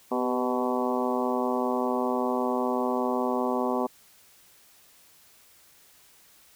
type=harmonic tone with a mistuned harmonic; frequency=125.1 Hz; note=B2; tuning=23 cents sharp; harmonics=2 / 3 / 4 / 5 / 6 / 7 / 8 / 9; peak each=-29 / -31 / -32 / -33 / -34 / -34 / -35 / -36 dBFS; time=0.11-3.87 s; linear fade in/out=10 ms; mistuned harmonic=3; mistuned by=+48 cents; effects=white hiss -57 dBFS RMS until 6.55 s